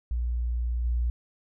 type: tone with level steps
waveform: sine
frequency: 59.6 Hz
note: A#1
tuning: 39 cents sharp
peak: -25 / -23 dBFS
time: 0.11-1.1 s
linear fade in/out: 0 ms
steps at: 0.84 s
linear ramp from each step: 10 ms
effects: none